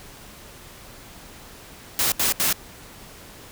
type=noise bursts; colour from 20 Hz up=white; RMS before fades=-21 dBFS; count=3; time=1.99-2.528 s; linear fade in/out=2 ms; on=130 ms; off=74 ms; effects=pink hiss -44 dBFS RMS until 3.51 s